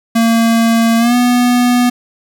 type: tone with pitch glide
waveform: square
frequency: 228.7 to 245.1 Hz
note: A#3 to B3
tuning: -33 to -13 cents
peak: -9 dBFS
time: 0.15-1.9 s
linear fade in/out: 10 ms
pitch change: +120 cents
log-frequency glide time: 0.98-1.15 s
effects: 7-bit